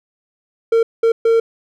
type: tone bursts at uneven times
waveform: triangle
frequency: 456.5 Hz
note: A#4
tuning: 36 cents flat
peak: -8 dBFS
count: 3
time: 0.72-0.83 / 1.03-1.12 / 1.25-1.4 s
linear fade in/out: 5 ms
effects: none